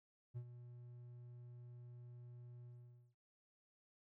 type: tone with ADSR envelope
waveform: triangle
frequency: 121.3 Hz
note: B2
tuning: 31 cents flat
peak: -40 dBFS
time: 0.34-3.15 s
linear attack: 29 ms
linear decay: 69 ms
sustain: -11 dB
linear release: 480 ms
effects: none